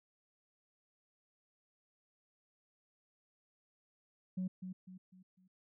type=tone with echo; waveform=sine; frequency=185 Hz; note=F#3; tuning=in tune; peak=-33 dBFS; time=4.37-4.48 s; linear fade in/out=10 ms; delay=250 ms; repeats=4; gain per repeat=-8 dB; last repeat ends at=5.48 s; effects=tanh soft clip ceiling -32 dBFS